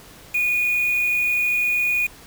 sine tone with quantisation, 2457 Hz, D#7, 22 cents flat, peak -18 dBFS, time 0.34-2.07 s, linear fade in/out 10 ms, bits 5, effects pink hiss -45 dBFS RMS until 2.26 s

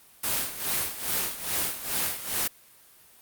white noise with tremolo, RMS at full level -26 dBFS, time 0.23-2.48 s, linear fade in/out 10 ms, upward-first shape sine, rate 2.4 Hz, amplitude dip 75%, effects white hiss -55 dBFS RMS until 3.21 s + Opus 32 kbps

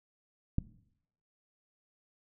click, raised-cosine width 5 ms, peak -16 dBFS, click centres 0.584 s, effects noise-tail reverb RT60 0.7 s tail -18 dB re dry

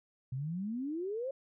sine exponential sweep, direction up, 123.7 to 554.4 Hz, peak -34 dBFS, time 0.32-1.31 s, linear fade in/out 5 ms, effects none

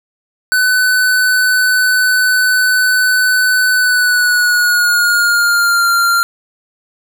square tone with pitch glide, 1504 to 1387.2 Hz, F#6 to F6, +28 to -12 cents, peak -10 dBFS, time 0.52-6.23 s, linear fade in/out 0 ms, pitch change -140 cents, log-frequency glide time 3.73-5.89 s, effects none

